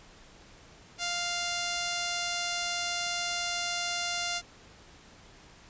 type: tone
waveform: 5% pulse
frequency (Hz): 698.5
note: F5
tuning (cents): 0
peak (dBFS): -18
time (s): 0.98-4.42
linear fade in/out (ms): 50
effects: pink hiss -54 dBFS RMS until 5.69 s + resampled to 16000 Hz